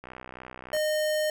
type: click train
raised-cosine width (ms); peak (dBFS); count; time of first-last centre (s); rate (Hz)
0.5; -26; 47; 0.04-0.766; 63.4
type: tone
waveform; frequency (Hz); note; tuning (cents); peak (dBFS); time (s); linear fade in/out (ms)
square; 613; D#5; -26; -25; 0.73-1.3; 2
effects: none